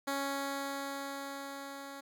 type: tone with level ramp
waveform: 10% pulse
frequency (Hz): 277.2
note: C#4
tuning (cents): 0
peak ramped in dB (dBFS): -24 to -36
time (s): 0.07-2.01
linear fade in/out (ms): 10
effects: none